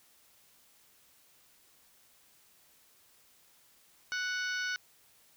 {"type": "harmonic tone with a mistuned harmonic", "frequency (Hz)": 740, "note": "F#5", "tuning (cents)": 0, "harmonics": [2, 3, 4, 5, 6, 7, 8], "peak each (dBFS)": [-33, -43, -44, -47, -44, -47, -46], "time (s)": [4.12, 4.76], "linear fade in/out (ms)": 0, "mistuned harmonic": 7, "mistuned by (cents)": 43, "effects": ["white hiss -64 dBFS RMS until 5.36 s"]}